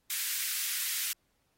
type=high-pass noise; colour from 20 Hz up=white; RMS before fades=-33 dBFS; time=0.1-1.13 s; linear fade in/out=2 ms; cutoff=1600 Hz; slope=24 dB/octave; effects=pink hiss -75 dBFS RMS until 1.57 s + AAC 48 kbps